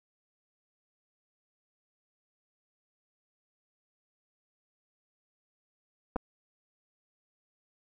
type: clicks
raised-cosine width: 1 ms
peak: -18 dBFS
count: 2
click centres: 6.16 / 6.164 s
effects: none